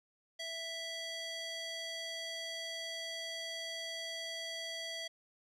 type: tone with band-pass filter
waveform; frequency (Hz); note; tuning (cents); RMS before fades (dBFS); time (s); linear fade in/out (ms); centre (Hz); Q
square; 659.3; E5; 0; -42; 0.39-5.08; 10; 3800; 1.5
effects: none